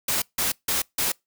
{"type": "noise bursts", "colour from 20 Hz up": "white", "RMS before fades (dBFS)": -24, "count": 4, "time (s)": [0.08, 1.12], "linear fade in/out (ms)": 5, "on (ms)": 140, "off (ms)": 160, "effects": ["noise-tail reverb RT60 0.2 s tail -26 dB re dry"]}